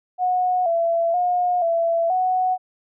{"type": "tone with pitch steps", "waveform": "sine", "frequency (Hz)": [730, 672, 717, 670, 740], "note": ["F#5", "E5", "F5", "E5", "F#5"], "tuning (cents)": [-24, 33, 45, 28, 0], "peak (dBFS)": -17, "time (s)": [0.18, 2.58], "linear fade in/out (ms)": 50, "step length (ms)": 480, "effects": []}